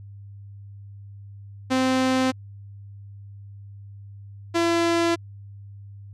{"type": "tone pair in turn", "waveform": "sawtooth", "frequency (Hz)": [259.7, 337.6], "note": ["C4", "E4"], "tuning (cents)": [-13, 41], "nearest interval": "perfect fourth", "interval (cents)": 454, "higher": "second", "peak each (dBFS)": -15, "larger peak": "neither", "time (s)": [[1.7, 2.32], [4.54, 5.16]], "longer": "neither", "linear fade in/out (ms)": 20, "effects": ["added 100 Hz sine -39 dBFS peak until 6.13 s", "low-pass 7000 Hz 12 dB/octave"]}